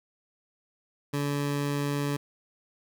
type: tone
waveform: 20% pulse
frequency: 143.4 Hz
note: D3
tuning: 41 cents flat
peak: -22 dBFS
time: 1.13-2.17 s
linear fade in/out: 10 ms
effects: none

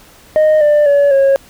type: tone with pitch steps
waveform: sine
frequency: 618 / 593.2 / 569.3 / 546.5 Hz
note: D#5 / D5 / C#5 / C#5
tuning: -12 / +17 / +46 / -25 cents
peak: -4 dBFS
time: 0.36-1.36 s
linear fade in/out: 0 ms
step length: 250 ms
effects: tanh soft clip ceiling -6 dBFS + pink hiss -43 dBFS RMS until 1.49 s

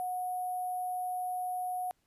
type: tone with sample-and-hold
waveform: sine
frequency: 731 Hz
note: F#5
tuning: 21 cents flat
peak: -32 dBFS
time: 0-1.91 s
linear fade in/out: 0 ms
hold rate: 11025 Hz
effects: pink hiss -75 dBFS RMS until 2.06 s + resampled to 32000 Hz

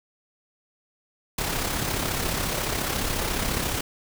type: noise with amplitude modulation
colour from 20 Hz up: pink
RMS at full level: -25 dBFS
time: 1.38-3.81 s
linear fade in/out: 5 ms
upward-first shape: sine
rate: 34.3 Hz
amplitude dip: 45%
effects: none

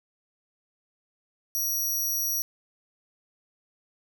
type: tone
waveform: 15% pulse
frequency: 5770 Hz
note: F#8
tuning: 44 cents flat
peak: -20 dBFS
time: 1.55-2.42 s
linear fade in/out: 0 ms
effects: none

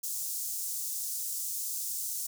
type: high-pass noise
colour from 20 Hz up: pink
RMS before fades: -35 dBFS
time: 0.03-2.27 s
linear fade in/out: 10 ms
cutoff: 6400 Hz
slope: 24 dB/octave
effects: none

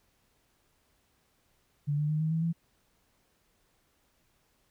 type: tone with pitch steps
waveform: sine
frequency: 145.4 / 149.4 / 153.51 / 157.74 / 162.08 / 166.54 Hz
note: D3 / D3 / D#3 / D#3 / E3 / E3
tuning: -17 / +30 / -23 / +24 / -29 / +18 cents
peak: -26 dBFS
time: 1.87-2.53 s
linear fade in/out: 20 ms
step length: 110 ms
effects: pink hiss -71 dBFS RMS until 4.7 s

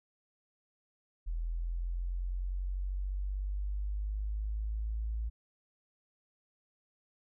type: linear sweep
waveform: sine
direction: up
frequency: 41.2 to 55.4 Hz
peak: -32 dBFS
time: 1.26-5.3 s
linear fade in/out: 20 ms
effects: none

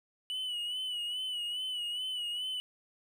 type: tone with vibrato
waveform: triangle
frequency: 2955 Hz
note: F#7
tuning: 3 cents flat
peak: -32 dBFS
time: 0.3-2.6 s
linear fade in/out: 0 ms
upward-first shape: sine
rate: 2.4 Hz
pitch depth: 57 cents each way
effects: none

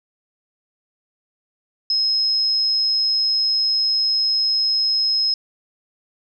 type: tone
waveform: sine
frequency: 5140 Hz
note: E8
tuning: 45 cents flat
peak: -16 dBFS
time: 1.9-5.34 s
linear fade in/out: 2 ms
effects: none

